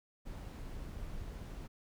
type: noise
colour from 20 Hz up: brown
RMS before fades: -44 dBFS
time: 0.25-1.68 s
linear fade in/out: 20 ms
effects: none